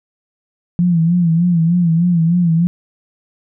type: tone with vibrato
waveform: sine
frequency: 170.2 Hz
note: F3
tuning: 44 cents flat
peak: -10 dBFS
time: 0.79-2.67 s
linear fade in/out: 0 ms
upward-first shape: sine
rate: 3.3 Hz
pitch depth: 82 cents each way
effects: none